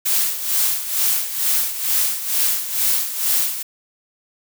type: noise with tremolo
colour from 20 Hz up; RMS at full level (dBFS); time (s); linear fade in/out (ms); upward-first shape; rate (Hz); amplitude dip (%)
blue; -17; 0.05-3.63; 10; sine; 2.2; 70
effects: none